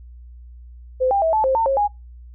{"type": "tone with pitch steps", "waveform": "sine", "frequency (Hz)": [514, 796, 649, 869, 528, 905, 542, 825], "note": ["C5", "G5", "E5", "A5", "C5", "A5", "C#5", "G#5"], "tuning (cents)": [-31, 26, -27, -22, 16, 48, -39, -12], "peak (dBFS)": -15, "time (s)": [1, 1.88], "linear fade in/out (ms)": 20, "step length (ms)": 110, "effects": ["noise-tail reverb RT60 0.2 s tail -24 dB re dry", "added 60 Hz sine -38 dBFS peak until 2.34 s"]}